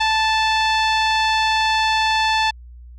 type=tone with low-pass filter; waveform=sawtooth; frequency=878 Hz; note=A5; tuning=4 cents flat; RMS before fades=-18 dBFS; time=0-2.51 s; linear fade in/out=10 ms; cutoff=4100 Hz; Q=1.8; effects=added 60 Hz sine -37 dBFS peak until 2.98 s